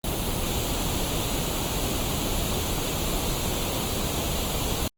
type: noise with comb filter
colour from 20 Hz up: pink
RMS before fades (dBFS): -27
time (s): 0.04-4.88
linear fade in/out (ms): 2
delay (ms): 0.28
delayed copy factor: +0.6
effects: Opus 24 kbps